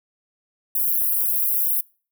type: high-pass noise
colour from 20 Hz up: white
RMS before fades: -21 dBFS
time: 0.75-1.81 s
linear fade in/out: 5 ms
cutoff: 11000 Hz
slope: 48 dB/octave
effects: noise-tail reverb RT60 0.4 s tail -26 dB re dry